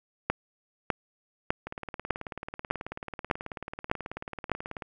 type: two click trains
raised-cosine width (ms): 0.5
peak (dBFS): -9 / -21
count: 8 / 59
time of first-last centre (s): 0.3-4.517 / 1.67-4.822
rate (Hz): 1.66 / 18.4
effects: none